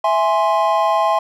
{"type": "chord", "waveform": "triangle", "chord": "E augmented", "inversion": "none", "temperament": "equal with one note detuned", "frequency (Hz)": [659.3, 830.6, 1050.1], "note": ["E5", "G#5", "B#5"], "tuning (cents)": [0, 0, 6], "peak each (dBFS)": -16, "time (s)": [0.04, 1.19], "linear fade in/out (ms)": 5, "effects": []}